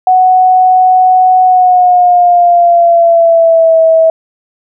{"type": "tone with pitch glide", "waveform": "sine", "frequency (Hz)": [741, 648.8], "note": ["F#5", "E5"], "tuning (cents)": [2, -28], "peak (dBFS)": -3, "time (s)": [0.07, 4.1], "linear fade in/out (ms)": 2, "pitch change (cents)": -230, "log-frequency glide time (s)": [1.43, 3.8], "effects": []}